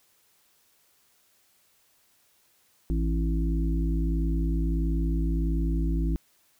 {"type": "harmonic tone with a mistuned harmonic", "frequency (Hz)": 54.9, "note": "A1", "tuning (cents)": -3, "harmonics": [1, 3, 5, 6], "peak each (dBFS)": [-24, -31, -34, -35], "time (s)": [2.9, 6.16], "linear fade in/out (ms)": 0, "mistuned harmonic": 5, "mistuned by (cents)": -42, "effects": ["white hiss -65 dBFS RMS until 6.59 s"]}